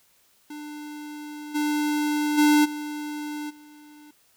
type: tone with level steps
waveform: square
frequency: 298.2 Hz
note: D4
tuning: 27 cents sharp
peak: -36 / -23 / -16 / -31 / -47 dBFS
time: 0.5-4.11 s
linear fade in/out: 5 ms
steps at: 1.54 / 2.37 / 2.64 / 3.49 s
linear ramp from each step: 20 ms
effects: white hiss -62 dBFS RMS until 4.36 s